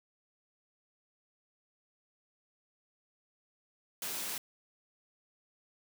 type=high-pass noise; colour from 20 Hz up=white; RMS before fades=-38 dBFS; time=4.02-4.38 s; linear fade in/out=2 ms; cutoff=140 Hz; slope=24 dB/octave; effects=none